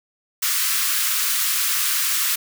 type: high-pass noise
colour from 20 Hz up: white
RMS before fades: -21 dBFS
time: 0.42-2.36 s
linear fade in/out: 10 ms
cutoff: 1100 Hz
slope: 48 dB/octave
effects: none